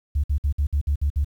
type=tone bursts; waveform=sine; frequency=72 Hz; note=D2; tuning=34 cents flat; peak=-17 dBFS; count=8; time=0.15-1.246 s; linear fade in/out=10 ms; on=88 ms; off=56 ms; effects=tanh soft clip ceiling -14 dBFS + 9-bit